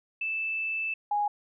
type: tone pair in turn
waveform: sine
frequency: 2637 / 826.8 Hz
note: E7 / G#5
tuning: 0 / -8 cents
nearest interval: octave + minor sixth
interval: 2008 cents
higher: first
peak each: -28 / -24 dBFS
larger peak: second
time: 0.21-0.94 / 1.11-1.28 s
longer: first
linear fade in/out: 5 ms
effects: none